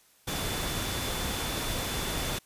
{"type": "tone in noise", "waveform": "sine", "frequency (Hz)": 3499, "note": "A7", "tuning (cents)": -10, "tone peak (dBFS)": -40, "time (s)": [0.27, 2.39], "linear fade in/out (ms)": 10, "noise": "pink", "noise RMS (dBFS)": -32, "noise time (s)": [0.27, 2.39], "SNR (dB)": -11, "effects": ["white hiss -62 dBFS RMS until 2.45 s", "resampled to 32000 Hz"]}